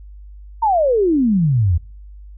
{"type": "exponential sweep", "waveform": "sine", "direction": "down", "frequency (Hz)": [940, 77.78], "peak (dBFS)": -12, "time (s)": [0.62, 1.78], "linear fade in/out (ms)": 10, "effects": ["noise-tail reverb RT60 0.5 s tail -25 dB re dry", "added 50 Hz sine -35 dBFS peak until 2.37 s"]}